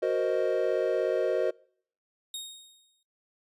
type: chord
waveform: triangle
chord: C half-diminished seventh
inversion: second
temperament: equal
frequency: 370 / 466.2 / 523.3 / 622.3 Hz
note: Gb4 / Bb4 / C5 / Eb5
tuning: 0 / 0 / 0 / 0 cents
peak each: -28 dBFS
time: 0.02-1.51 s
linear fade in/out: 10 ms
type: tone with exponential decay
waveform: sawtooth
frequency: 3729 Hz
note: A#7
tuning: in tune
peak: -30 dBFS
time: 2.34-3.03 s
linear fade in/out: 2 ms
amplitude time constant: 150 ms
effects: noise-tail reverb RT60 0.6 s tail -26 dB re dry + resampled to 32000 Hz